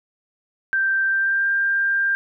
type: tone with pitch glide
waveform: sine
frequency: 1568 to 1591.7 Hz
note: G6 to G6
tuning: 0 to +26 cents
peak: -17 dBFS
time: 0.73-2.15 s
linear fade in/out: 0 ms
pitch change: +26 cents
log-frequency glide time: 1.07-1.48 s
effects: none